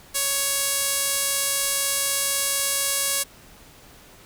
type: tone with band-pass filter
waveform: sawtooth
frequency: 556 Hz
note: C#5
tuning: 5 cents sharp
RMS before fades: -24 dBFS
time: 0.14-3.24 s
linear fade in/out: 20 ms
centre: 10000 Hz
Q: 1.1
effects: pink hiss -49 dBFS RMS until 4.25 s